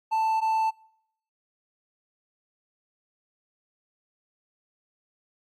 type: tone pair in turn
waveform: triangle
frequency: 884 / 884 Hz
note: A5 / A5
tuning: +8 / +8 cents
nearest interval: unison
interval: 0 cents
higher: neither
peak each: -20 dBFS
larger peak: neither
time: 0.11-0.41 / 0.41-0.71 s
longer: neither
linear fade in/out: 20 ms
effects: noise-tail reverb RT60 0.7 s tail -25 dB re dry + Opus 48 kbps